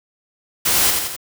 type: noise with echo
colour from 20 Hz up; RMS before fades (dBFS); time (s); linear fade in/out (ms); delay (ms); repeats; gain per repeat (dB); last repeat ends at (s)
white; -17; 0.65-0.91; 10; 85; 3; -4; 1.165
effects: none